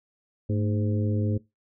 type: harmonic tone with a mistuned harmonic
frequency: 103.9 Hz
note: G#2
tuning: 1 cent sharp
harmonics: 1 / 2 / 3 / 4 / 5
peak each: -24 / -30 / -34 / -36 / -38 dBFS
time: 0.49-1.38 s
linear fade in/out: 10 ms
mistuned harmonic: 2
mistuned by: +110 cents
effects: noise-tail reverb RT60 0.2 s tail -20 dB re dry